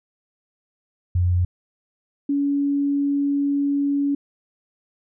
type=tone pair in turn; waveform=sine; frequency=89.1 / 282.9 Hz; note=F2 / C#4; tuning=+35 / +35 cents; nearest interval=octave + minor sixth; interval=2000 cents; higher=second; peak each=-16 / -18 dBFS; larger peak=first; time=1.15-1.45 / 2.29-4.15 s; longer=second; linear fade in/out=5 ms; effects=none